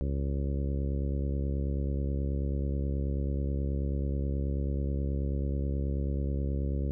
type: harmonic tone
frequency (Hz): 69.3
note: C#2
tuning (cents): 0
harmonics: 1 / 2 / 3 / 4 / 5 / 6 / 7 / 8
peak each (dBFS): -29 / -35 / -39 / -41 / -43 / -45 / -46 / -47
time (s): 0.01-6.91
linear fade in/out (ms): 0
effects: none